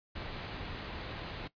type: low-pass noise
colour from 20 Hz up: pink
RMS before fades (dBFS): -42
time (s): 0.15-1.48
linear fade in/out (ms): 10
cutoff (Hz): 4500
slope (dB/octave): 48
effects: noise-tail reverb RT60 0.1 s tail -17 dB re dry + resampled to 11025 Hz